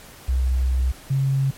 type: tone pair in turn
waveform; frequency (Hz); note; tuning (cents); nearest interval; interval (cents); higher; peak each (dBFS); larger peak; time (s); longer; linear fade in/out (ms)
sine; 64 / 135.61; C2 / C#3; -38 / -38; octave + minor second; 1300; second; -17; neither; 0.28-0.92 / 1.1-1.51; first; 10
effects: pink hiss -44 dBFS RMS until 1.57 s + MP3 64 kbps